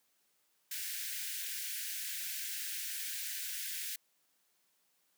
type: high-pass noise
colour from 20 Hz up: white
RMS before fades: -40 dBFS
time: 0.71-3.96 s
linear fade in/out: 5 ms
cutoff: 1500 Hz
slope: 96 dB/octave
effects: white hiss -75 dBFS RMS until 5.17 s + high-pass 150 Hz 12 dB/octave